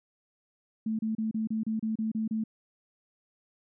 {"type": "tone bursts", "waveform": "sine", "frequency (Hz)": 220, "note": "A3", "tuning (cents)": 0, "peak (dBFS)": -27, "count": 10, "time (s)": [0.86, 2.439], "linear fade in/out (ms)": 5, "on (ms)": 130, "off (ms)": 31, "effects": []}